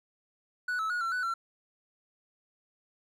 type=tone with pitch steps; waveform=triangle; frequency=1477 / 1304 / 1450 / 1353 / 1489 / 1356 Hz; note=F#6 / E6 / F#6 / E6 / F#6 / E6; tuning=-3 / -19 / -35 / +45 / +11 / +49 cents; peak=-27 dBFS; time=0.68-1.34 s; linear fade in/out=5 ms; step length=110 ms; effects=none